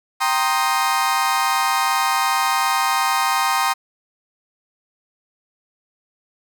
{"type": "chord", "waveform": "35% pulse", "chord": "C minor seventh", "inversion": "second", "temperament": "equal with one note detuned", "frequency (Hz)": [784, 932.3, 1055, 1244.5], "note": ["G5", "Bb5", "C6", "Eb6"], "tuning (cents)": [0, 0, 14, 0], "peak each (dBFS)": -21, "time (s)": [0.2, 3.74], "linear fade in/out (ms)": 20, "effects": []}